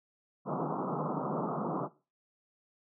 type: band-pass noise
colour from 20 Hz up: pink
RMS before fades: -34 dBFS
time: 0.45-1.89 s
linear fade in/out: 50 ms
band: 140 to 1300 Hz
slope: 96 dB/octave
effects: noise-tail reverb RT60 0.3 s tail -17 dB re dry